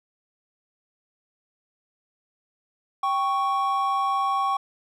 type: tone pair together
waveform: triangle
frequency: 784 / 1108.7 Hz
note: G5 / C#6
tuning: 0 / 0 cents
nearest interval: tritone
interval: 600 cents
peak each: -24 / -21 dBFS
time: 3.03-4.57 s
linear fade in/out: 5 ms
effects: none